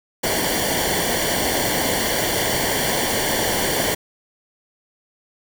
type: noise with comb filter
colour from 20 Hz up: pink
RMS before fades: -21 dBFS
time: 0.23-3.95 s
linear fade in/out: 10 ms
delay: 0.78 ms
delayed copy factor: -0.75
effects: none